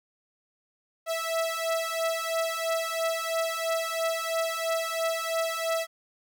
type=beating tone pair; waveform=sawtooth; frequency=655 / 658 Hz; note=E5 / E5; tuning=-11 / -3 cents; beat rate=3 Hz; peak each=-26 dBFS; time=1.06-5.87 s; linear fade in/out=50 ms; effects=none